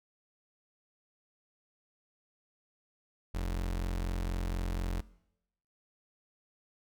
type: tone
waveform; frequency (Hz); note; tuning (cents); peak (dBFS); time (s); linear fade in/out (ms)
35% pulse; 44.11; F1; +18; -30; 3.34-5.01; 10
effects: noise-tail reverb RT60 0.8 s tail -20 dB re dry